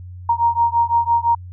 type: beating tone pair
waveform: sine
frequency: 932.3 / 938.2 Hz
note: A#5 / A#5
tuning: 0 / +11 cents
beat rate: 5.9 Hz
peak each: -17 dBFS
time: 0.29-1.35 s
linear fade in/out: 5 ms
effects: added 90 Hz sine -32 dBFS peak until 1.52 s